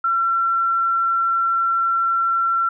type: tone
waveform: sine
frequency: 1356 Hz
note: E6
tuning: 49 cents sharp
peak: -16 dBFS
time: 0.04-2.69 s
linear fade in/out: 5 ms
effects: none